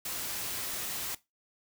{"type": "noise", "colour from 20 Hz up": "white", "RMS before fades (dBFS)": -36, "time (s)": [0.05, 1.15], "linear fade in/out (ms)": 5, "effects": ["noise-tail reverb RT60 0.2 s tail -18 dB re dry"]}